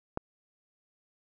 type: click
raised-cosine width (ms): 1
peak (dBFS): -17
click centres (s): 0.174
effects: none